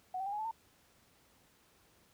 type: tone with pitch steps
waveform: sine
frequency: 740 / 770.5 / 802.3 / 835.4 / 869.9 / 905.8 Hz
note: F#5 / G5 / G5 / G#5 / A5 / A#5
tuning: 0 / -30 / +40 / +10 / -20 / -50 cents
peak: -35 dBFS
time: 0.14-0.512 s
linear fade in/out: 5 ms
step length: 62 ms
effects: pink hiss -67 dBFS RMS until 2.13 s + high-pass 60 Hz 12 dB/octave